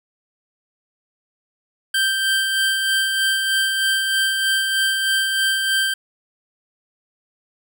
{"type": "tone with tremolo", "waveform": "25% pulse", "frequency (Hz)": 1568, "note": "G6", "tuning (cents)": 0, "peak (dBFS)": -12, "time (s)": [1.94, 5.94], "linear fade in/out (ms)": 5, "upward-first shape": "sine", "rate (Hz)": 3.2, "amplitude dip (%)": 35, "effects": []}